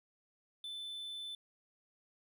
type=tone; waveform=triangle; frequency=3520 Hz; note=A7; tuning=in tune; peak=-40 dBFS; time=0.64-1.35 s; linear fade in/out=2 ms; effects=none